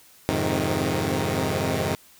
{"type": "chord", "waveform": "10% pulse", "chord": "F minor seventh", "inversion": "none", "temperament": "equal with one note detuned", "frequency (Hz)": [87.31, 103.83, 132.72, 155.56], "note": ["F2", "Ab2", "C3", "Eb3"], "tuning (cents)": [0, 0, 25, 0], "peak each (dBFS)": -20, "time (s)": [0.29, 1.95], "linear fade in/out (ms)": 0, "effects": ["white hiss -53 dBFS RMS until 2.19 s"]}